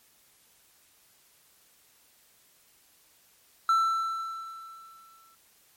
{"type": "tone with exponential decay", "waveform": "triangle", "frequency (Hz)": 1334, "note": "E6", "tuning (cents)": 20, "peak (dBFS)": -17, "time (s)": [3.69, 5.35], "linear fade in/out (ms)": 2, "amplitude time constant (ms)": 360, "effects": ["white hiss -62 dBFS RMS until 5.76 s", "MP3 64 kbps"]}